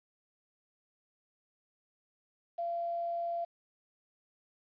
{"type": "tone with quantisation", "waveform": "sine", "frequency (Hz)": 684, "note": "F5", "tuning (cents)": -36, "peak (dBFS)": -32, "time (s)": [2.58, 3.45], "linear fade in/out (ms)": 10, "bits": 10, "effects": ["resampled to 11025 Hz"]}